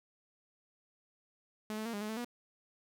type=tone with pitch steps; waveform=sawtooth; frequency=214.5 / 217.5 / 231.4 / 204.2 / 212.8 / 220.3 / 241.4 Hz; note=A3 / A3 / A#3 / G#3 / G#3 / A3 / B3; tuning=-44 / -20 / -13 / -29 / +42 / +2 / -39 cents; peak=-33 dBFS; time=1.7-2.246 s; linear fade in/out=0 ms; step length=78 ms; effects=none